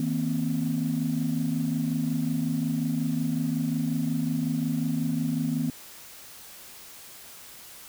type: tone cluster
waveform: sine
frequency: 159 / 234.6 / 260.1 Hz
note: D#3 / A#3 / C4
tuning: +38 / +11 / -10 cents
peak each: -28 dBFS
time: 0-5.7 s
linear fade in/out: 2 ms
effects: tanh soft clip ceiling -17 dBFS + white hiss -46 dBFS RMS until 7.88 s